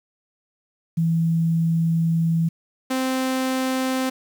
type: tone pair in turn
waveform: sine / sawtooth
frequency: 164.81 / 260.4 Hz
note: E3 / C4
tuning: 0 / -8 cents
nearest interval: minor sixth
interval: 792 cents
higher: second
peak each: -17 dBFS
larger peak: neither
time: 0.97-2.49 / 2.9-4.1 s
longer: first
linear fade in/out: 10 ms
effects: 8-bit